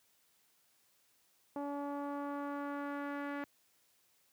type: tone with low-pass filter sweep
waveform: sawtooth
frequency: 285.3 Hz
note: C#4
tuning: 50 cents sharp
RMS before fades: -40 dBFS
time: 1.56-3.44 s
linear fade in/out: 0 ms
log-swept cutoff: 860 to 1800 Hz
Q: 2
effects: white hiss -72 dBFS RMS until 4.32 s + high-pass 80 Hz 12 dB/octave